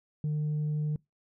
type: tone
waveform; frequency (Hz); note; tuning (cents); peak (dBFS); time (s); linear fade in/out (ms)
sine; 151; D3; +48; -25; 0.24-0.96; 2
effects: noise-tail reverb RT60 0.2 s tail -26 dB re dry + tanh soft clip ceiling -26 dBFS